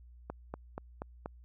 click train, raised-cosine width 1 ms, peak -24 dBFS, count 5, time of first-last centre 0.3-1.259 s, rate 4.17 Hz, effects added 60 Hz sine -52 dBFS peak until 1.44 s

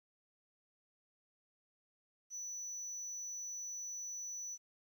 sine tone, 5950 Hz, F#8, 9 cents sharp, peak -39 dBFS, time 2.3-4.58 s, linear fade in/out 50 ms, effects tanh soft clip ceiling -40 dBFS + 12-bit

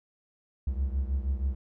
triangle beating tone pair, 65.41 / 71.71 Hz, C2 / D2, 0 / -41 cents, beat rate 6.3 Hz, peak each -26 / -30 dBFS, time 0.67-1.55 s, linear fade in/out 5 ms, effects none

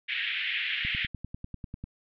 pink band-pass noise, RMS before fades -31 dBFS, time 0.08-1.07 s, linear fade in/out 20 ms, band 1800 to 3300 Hz, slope 48 dB/octave
click train, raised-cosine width 5 ms, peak -25 dBFS, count 11, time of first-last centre 0.85-1.84 s, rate 10.1 Hz
effects none

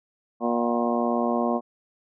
harmonic tone with a mistuned harmonic, 118.9 Hz, A#2, 35 cents sharp, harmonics 2 / 3 / 4 / 5 / 6 / 7 / 8 / 9, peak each -25 / -30 / -31 / -29 / -29 / -35 / -35 / -32 dBFS, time 0.4-1.61 s, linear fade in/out 50 ms, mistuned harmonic 7, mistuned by -87 cents, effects none

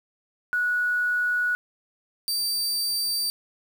sine / sawtooth tone pair in turn, 1465 / 4651 Hz, F#6 / D8, -18 / -18 cents, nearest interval octave + minor sixth, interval 2000 cents, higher second, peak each -21 dBFS, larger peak neither, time 0.53-1.55 / 2.28-3.3 s, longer neither, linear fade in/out 0 ms, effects 8-bit

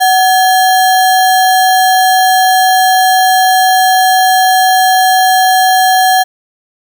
sine tone with sample-and-hold, 748 Hz, F#5, 19 cents sharp, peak -5 dBFS, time 0-6.24 s, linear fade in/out 20 ms, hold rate 2450 Hz, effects none

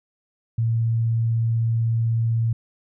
sine tone, 114.5 Hz, A#2, 31 cents flat, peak -18 dBFS, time 0.58-2.53 s, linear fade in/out 5 ms, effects none

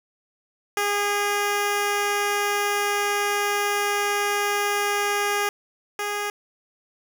10% pulse tone pair in turn, 409 / 411.6 Hz, G#4 / G#4, -26 / -16 cents, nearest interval unison, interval 10 cents, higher second, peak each -13 / -17 dBFS, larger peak first, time 0.77-5.49 / 5.99-6.3 s, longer first, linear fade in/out 2 ms, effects none

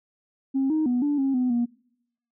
sine tone with pitch steps, 268.9 / 312.1 / 246.1 / 290.7 / 270.7 / 251.5 / 238.6 Hz, C4 / D#4 / B3 / D4 / C#4 / B3 / A#3, +47 / +5 / -6 / -18 / -41 / +32 / +41 cents, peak -19 dBFS, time 0.54-1.66 s, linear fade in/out 20 ms, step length 160 ms, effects noise-tail reverb RT60 0.8 s tail -25 dB re dry + tanh soft clip ceiling -17 dBFS

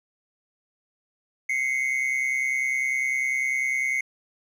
triangle tone pair together, 2069 / 2199 Hz, C7 / C#7, -20 / -14 cents, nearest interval minor second, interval 106 cents, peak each -24 dBFS, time 1.49-4.01 s, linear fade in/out 5 ms, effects none

